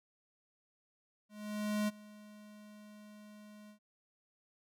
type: tone with ADSR envelope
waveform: square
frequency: 210 Hz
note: G#3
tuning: 19 cents sharp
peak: -31 dBFS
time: 1.29-3.79 s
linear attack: 590 ms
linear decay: 25 ms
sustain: -22 dB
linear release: 95 ms
effects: none